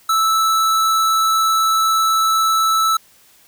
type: tone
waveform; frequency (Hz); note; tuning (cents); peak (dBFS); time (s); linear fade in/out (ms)
square; 1314; E6; -6; -14; 0.09-2.97; 5
effects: white hiss -51 dBFS RMS until 3.47 s